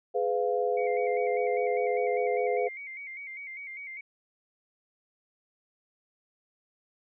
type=chord; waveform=sine; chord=F diminished; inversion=first; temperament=just; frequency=419.1 / 502.9 / 698.5 Hz; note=Ab4 / Cb5 / F5; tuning=+16 / +31 / 0 cents; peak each=-29 / -28 / -31 dBFS; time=0.14-2.69 s; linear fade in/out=20 ms
type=tone with vibrato; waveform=sine; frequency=2176 Hz; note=C#7; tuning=33 cents flat; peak=-38 dBFS; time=0.77-4.01 s; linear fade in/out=5 ms; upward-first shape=square; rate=5 Hz; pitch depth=61 cents each way
effects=none